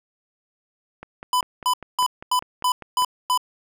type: click train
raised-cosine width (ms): 0.5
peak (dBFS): -21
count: 11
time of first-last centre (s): 1.03-3.022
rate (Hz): 5.02
type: tone bursts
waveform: square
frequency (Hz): 1000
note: B5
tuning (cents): +21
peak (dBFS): -18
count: 7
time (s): 1.33-3.376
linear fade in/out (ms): 2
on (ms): 78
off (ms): 250
effects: none